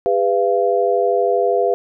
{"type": "tone cluster", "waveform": "sine", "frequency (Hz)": [403.7, 496.2, 684], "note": ["G#4", "B4", "F5"], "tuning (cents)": [-49, 8, -36], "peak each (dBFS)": -18, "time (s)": [0.06, 1.74], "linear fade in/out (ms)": 0, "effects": []}